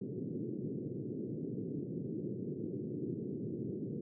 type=band-pass noise; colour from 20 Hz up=white; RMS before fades=-40 dBFS; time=0.01-4.01 s; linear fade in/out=5 ms; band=110 to 410 Hz; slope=48 dB/octave; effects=none